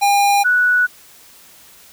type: tone pair in turn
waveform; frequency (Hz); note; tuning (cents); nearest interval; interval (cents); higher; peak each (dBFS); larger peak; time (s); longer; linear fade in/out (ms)
square / sine; 807 / 1474.9; G#5 / F#6; -50 / -6; minor seventh; 1044; second; -12 / -11; second; 0.01-0.44 / 0.44-0.87; neither; 20
effects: white hiss -45 dBFS RMS until 1.92 s